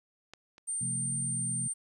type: clicks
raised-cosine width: 0.2 ms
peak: -28 / -35 dBFS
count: 2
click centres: 0.336 / 0.581 s
type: tone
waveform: sine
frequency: 8870 Hz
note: C#9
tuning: in tune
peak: -31 dBFS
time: 0.67-1.74 s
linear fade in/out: 20 ms
type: chord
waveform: sine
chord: F major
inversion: second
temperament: equal with one note detuned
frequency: 130.81 / 171.81 / 220 Hz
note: C3 / F3 / A3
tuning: 0 / -28 / 0 cents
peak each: -37 / -41 / -42 dBFS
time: 0.81-1.68 s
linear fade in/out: 5 ms
effects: 11-bit